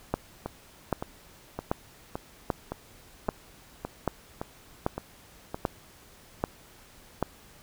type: two click trains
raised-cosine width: 1 ms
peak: -18 / -11 dBFS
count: 10 / 10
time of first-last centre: 0.46-5.545 / 0.14-7.227 s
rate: 1.77 / 1.27 Hz
effects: pink hiss -54 dBFS RMS until 7.62 s